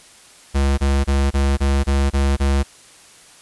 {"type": "tone bursts", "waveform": "square", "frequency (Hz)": 69, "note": "C#2", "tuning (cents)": -7, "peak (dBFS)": -15, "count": 8, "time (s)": [0.54, 2.635], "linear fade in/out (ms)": 20, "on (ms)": 240, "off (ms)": 25, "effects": ["white hiss -46 dBFS RMS until 3.41 s", "resampled to 24000 Hz"]}